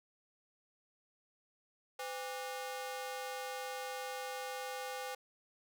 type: ring-modulated tone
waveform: sawtooth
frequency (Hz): 659.3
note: E5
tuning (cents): 0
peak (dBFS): -33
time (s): 1.99-5.15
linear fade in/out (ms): 5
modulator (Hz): 149
effects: none